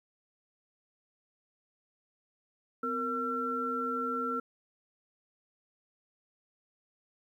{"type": "tone cluster", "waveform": "sine", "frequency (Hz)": [253.9, 464.5, 1353], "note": ["B3", "A#4", "E6"], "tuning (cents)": [48, -6, 45], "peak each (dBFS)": [-37, -37, -32], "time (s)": [2.83, 4.4], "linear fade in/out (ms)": 5, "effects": ["11-bit"]}